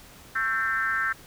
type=tone with frequency modulation; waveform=sine; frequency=1571 Hz; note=G6; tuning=3 cents sharp; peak=-23 dBFS; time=0.35-1.13 s; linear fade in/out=10 ms; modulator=236 Hz; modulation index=1.2; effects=pink hiss -49 dBFS RMS until 1.26 s